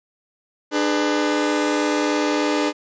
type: chord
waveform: sawtooth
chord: G# diminished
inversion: second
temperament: just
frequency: 299 / 415.3 / 498.4 Hz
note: D4 / G#4 / B4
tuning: +31 / 0 / +16 cents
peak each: -16 / -21 / -22 dBFS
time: 0.71-2.73 s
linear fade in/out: 50 ms
effects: resampled to 16000 Hz